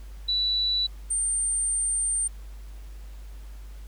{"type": "tone pair in turn", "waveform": "sine", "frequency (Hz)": [3951, 8870], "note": ["B7", "C#9"], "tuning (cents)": [0, 0], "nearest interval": "octave + major second", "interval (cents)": 1400, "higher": "second", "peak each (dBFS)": [-22, -23], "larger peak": "first", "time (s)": [[0.28, 0.87], [1.1, 2.28]], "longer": "second", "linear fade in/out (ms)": 10, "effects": ["added 50 Hz sine -38 dBFS peak until 3.87 s", "pink hiss -56 dBFS RMS until 3.87 s"]}